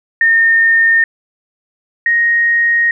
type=tone pair in turn; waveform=sine; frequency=1826 / 1869.8 Hz; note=A#6 / A#6; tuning=-36 / +5 cents; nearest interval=unison; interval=41 cents; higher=second; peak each=-7 / -9 dBFS; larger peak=first; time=0.21-1.04 / 2.06-2.91 s; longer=second; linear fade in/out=2 ms; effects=none